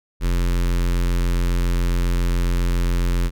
square tone with notch filter, 43.65 Hz, F1, in tune, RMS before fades -19 dBFS, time 0.2-3.31 s, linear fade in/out 50 ms, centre 710 Hz, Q 1.5, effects none

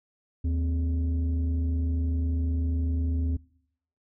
sine tone pair together, 77.34 / 260 Hz, D#2 / C4, -10 / -11 cents, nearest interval octave + major sixth, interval 2099 cents, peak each -22 / -31 dBFS, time 0.44-3.37 s, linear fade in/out 10 ms, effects noise-tail reverb RT60 0.7 s tail -24 dB re dry + tanh soft clip ceiling -21 dBFS

